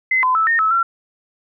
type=tone with pitch steps; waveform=sine; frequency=2049 / 1019 / 1312 / 1836 / 1299 / 1361 Hz; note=C7 / C6 / E6 / A#6 / E6 / F6; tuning=-37 / -46 / -9 / -27 / -26 / -45 cents; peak=-13 dBFS; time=0.11-0.83 s; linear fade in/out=5 ms; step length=120 ms; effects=none